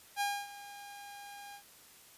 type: tone with ADSR envelope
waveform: sawtooth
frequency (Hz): 810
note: G#5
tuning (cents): -43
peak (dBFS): -26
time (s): 0.16-1.63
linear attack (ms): 48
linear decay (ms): 260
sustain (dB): -17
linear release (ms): 85
effects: white hiss -58 dBFS RMS until 2.17 s + resampled to 32000 Hz